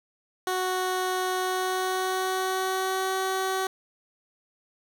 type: tone with pitch glide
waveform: 15% pulse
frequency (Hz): 370 to 379.5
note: F#4 to F#4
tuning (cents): 0 to +44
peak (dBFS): -19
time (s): 0.47-3.67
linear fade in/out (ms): 2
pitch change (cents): +44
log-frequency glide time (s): 1.39-3.15
effects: none